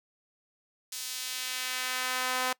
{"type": "tone with high-pass filter sweep", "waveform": "sawtooth", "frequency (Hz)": 254.9, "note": "C4", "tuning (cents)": -45, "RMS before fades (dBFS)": -33, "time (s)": [0.92, 2.53], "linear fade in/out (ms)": 5, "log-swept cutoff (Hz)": [5200, 850], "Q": 0.86, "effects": ["noise-tail reverb RT60 0.1 s tail -23 dB re dry"]}